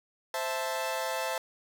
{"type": "chord", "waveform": "sawtooth", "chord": "A minor", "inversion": "first", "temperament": "equal", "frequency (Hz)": [523.3, 659.3, 880], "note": ["C5", "E5", "A5"], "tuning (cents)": [0, 0, 0], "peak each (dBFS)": -31, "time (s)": [0.34, 1.38], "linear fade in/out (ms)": 2, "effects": []}